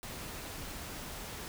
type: noise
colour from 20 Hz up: pink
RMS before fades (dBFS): -43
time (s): 0.03-1.48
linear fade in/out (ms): 0
effects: none